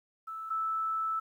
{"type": "tone pair in turn", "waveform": "sine", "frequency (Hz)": [1314, 1314], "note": ["E6", "E6"], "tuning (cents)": [-6, -6], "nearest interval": "unison", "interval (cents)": 0, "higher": "neither", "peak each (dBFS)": [-37, -29], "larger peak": "second", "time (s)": [[0.27, 0.5], [0.5, 1.2]], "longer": "second", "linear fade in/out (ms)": 10, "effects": ["11-bit"]}